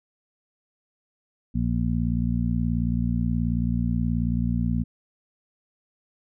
harmonic tone, 58.6 Hz, A#1, 10 cents sharp, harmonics 1 / 2 / 3 / 4, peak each -27 / -27 / -27 / -27 dBFS, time 1.54-4.84 s, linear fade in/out 20 ms, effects none

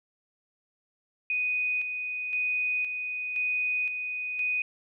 sine tone with tremolo, 2489 Hz, D#7, in tune, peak -25 dBFS, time 1.3-4.62 s, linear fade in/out 2 ms, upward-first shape square, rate 0.97 Hz, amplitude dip 45%, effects none

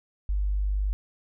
sine tone, 49.73 Hz, G1, 26 cents sharp, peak -23 dBFS, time 0.29-0.93 s, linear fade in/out 0 ms, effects none

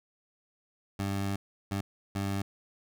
20% pulse tone bursts at uneven times, 98.7 Hz, G2, 12 cents sharp, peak -25 dBFS, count 3, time 0.99-1.36 / 1.71-1.81 / 2.15-2.42 s, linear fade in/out 5 ms, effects none

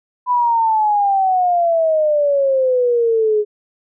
sine exponential sweep, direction down, 1000 to 415.3 Hz, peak -12 dBFS, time 0.26-3.45 s, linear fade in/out 50 ms, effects none

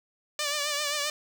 5% pulse tone with vibrato, 587 Hz, D5, 1 cent flat, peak -16 dBFS, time 0.39-1.1 s, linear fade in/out 2 ms, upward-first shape triangle, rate 7.6 Hz, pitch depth 61 cents each way, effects none

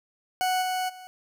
40% pulse tone with level steps, 740 Hz, F#5, in tune, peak -22 / -25 / -41 dBFS, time 0.41-1.07 s, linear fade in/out 0 ms, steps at 0.61 / 0.88 s, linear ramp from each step 20 ms, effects none

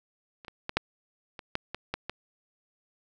clicks, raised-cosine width 0.3 ms, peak -30 / -24 / -16 / -7 / -24 / -12 / -18 / -14 / -17 dBFS, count 9, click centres 0.448 / 0.482 / 0.694 / 0.77 / 1.392 / 1.554 / 1.746 / 1.94 / 2.096 s, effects none

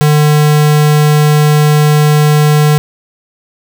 square tone, 150 Hz, D3, 37 cents sharp, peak -6 dBFS, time 0.01-2.78 s, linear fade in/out 0 ms, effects none

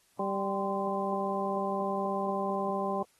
harmonic tone with a mistuned harmonic, 196 Hz, G3, in tune, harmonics 1 / 2 / 3 / 4 / 5, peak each -35 / -35 / -35 / -35 / -35 dBFS, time 0.19-3.03 s, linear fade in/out 5 ms, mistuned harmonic 5, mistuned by +88 cents, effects white hiss -67 dBFS RMS until 3.19 s + AAC 32 kbps

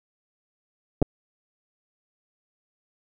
clicks, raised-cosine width 2 ms, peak -9 / -6 dBFS, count 2, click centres 1.018 / 1.025 s, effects none

